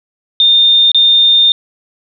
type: tone with dropouts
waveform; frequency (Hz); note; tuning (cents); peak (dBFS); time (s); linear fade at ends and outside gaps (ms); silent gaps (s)
sine; 3630; A#7; -47; -5; 0.4-1.52; 1; 0.917-0.946
effects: none